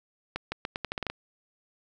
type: accelerating click train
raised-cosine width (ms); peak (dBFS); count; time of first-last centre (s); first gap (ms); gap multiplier
0.3; -15; 10; 0.36-1.1; 160; 0.82
effects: none